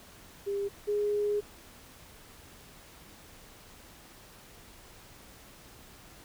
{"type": "tone pair in turn", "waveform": "sine", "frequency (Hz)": [400.7, 414.1], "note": ["G4", "G#4"], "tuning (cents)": [38, -5], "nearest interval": "minor second", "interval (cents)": 57, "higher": "second", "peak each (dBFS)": [-29, -26], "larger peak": "second", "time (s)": [[0.46, 0.69], [0.87, 1.41]], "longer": "second", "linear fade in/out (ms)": 20, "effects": ["pink hiss -53 dBFS RMS until 6.24 s"]}